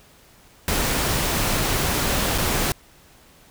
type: noise with dropouts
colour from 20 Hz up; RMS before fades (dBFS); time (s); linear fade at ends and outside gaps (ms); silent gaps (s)
pink; -22; 0.68-2.72; 1; 2.379-2.383
effects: pink hiss -52 dBFS RMS until 3.5 s